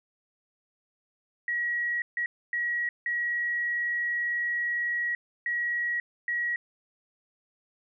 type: tone bursts at uneven times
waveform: sine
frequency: 1911 Hz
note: A#6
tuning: 43 cents sharp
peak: -26 dBFS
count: 6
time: 1.48-2.02 / 2.17-2.26 / 2.53-2.89 / 3.06-5.15 / 5.46-6 / 6.28-6.56 s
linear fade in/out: 2 ms
effects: none